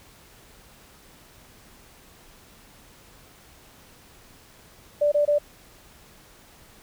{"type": "tone bursts", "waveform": "sine", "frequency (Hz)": 587, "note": "D5", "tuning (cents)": -1, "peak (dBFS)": -17, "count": 3, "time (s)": [5.01, 5.386], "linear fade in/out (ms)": 10, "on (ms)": 110, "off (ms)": 23, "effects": ["pink hiss -52 dBFS RMS until 6.82 s"]}